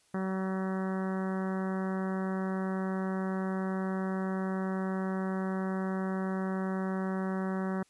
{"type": "harmonic tone", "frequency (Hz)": 189.5, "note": "F#3", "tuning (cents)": 42, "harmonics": [1, 2, 3, 4, 5, 6, 7, 8, 9, 10], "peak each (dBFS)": [-31, -38, -42, -44, -46, -46, -47, -48, -50, -52], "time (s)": [0.14, 7.83], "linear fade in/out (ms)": 5, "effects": ["white hiss -67 dBFS RMS until 7.89 s", "resampled to 24000 Hz"]}